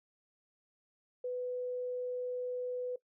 sine tone, 497.7 Hz, B4, 13 cents sharp, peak -34 dBFS, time 1.24-2.96 s, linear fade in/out 5 ms, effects noise-tail reverb RT60 0.1 s tail -19 dB re dry

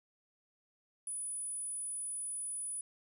sine tone, 9880 Hz, D#9, 13 cents flat, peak -37 dBFS, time 1.07-2.81 s, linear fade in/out 2 ms, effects none

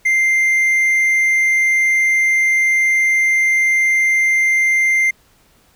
triangle tone, 2093 Hz, C7, in tune, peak -10 dBFS, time 0.05-5.11 s, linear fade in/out 10 ms, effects pink hiss -54 dBFS RMS until 5.75 s

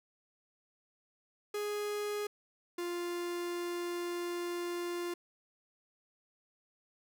45% pulse tone pair in turn, 415.3 / 349.2 Hz, G#4 / F4, 0 / 0 cents, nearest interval minor third, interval 300 cents, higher first, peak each -34 / -35 dBFS, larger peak first, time 1.54-2.27 / 2.78-5.14 s, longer second, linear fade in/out 5 ms, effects none

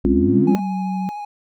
triangle exponential sweep, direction up, 51.6 to 225.8 Hz, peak -20 dBFS, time 0.04-0.6 s, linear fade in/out 10 ms
sine chord, Db major seventh, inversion second, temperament equal with one note detuned, 205.6 / 261.6 / 277.2 / 349.2 Hz, Ab3 / C4 / Db4 / F4, -17 / 0 / 0 / 0 cents, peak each -19 dBFS, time 0.05-0.55 s, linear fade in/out 0 ms
sine tone with pitch glide, 198.3 to 188.36 Hz, G3 to F#3, +20 to +31 cents, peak -21 dBFS, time 0.29-1.09 s, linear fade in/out 0 ms, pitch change -89 cents, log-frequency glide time 0.45-0.75 s
triangle tone with vibrato, 830.6 Hz, G#5, in tune, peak -25 dBFS, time 0.47-1.25 s, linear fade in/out 5 ms, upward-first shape triangle, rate 13 Hz, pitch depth 23 cents each way
effects none

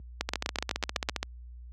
two click trains, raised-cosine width 0.2 ms, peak -12 / -10 dBFS, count 15 / 8, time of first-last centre 0.29-1.23 / 0.21-1.088 s, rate 14.9 / 7.97 Hz, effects added 60 Hz sine -27 dBFS peak until 1.72 s + high-pass 150 Hz 12 dB/octave

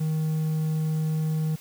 triangle tone, 156.8 Hz, D#3, 14 cents sharp, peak -21 dBFS, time 0-1.56 s, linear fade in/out 10 ms, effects white hiss -49 dBFS RMS until 1.6 s

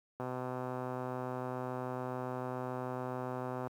click train, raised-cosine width 1 ms, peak -25 dBFS, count 442, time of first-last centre 0.2-3.672 s, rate 127 Hz, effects high-pass 80 Hz 12 dB/octave + 10-bit

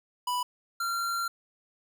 square tone pair in turn, 987.8 / 1375.3 Hz, B5 / F6, 0 / -27 cents, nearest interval tritone, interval 573 cents, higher second, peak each -28 / -29 dBFS, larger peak first, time 0.27-0.43 / 0.8-1.28 s, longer second, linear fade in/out 5 ms, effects none

